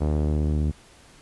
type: tone with low-pass filter sweep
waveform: sawtooth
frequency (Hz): 75.5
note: D2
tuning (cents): +48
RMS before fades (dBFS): -23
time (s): 0-0.72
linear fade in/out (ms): 20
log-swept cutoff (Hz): 670 to 250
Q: 0.95
effects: pink hiss -52 dBFS RMS until 1.21 s + resampled to 24000 Hz